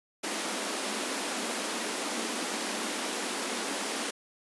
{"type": "high-pass noise", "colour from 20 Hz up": "pink", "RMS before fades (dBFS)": -33, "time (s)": [0.23, 4.11], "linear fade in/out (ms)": 10, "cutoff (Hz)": 200, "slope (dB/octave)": 96, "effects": ["resampled to 24000 Hz"]}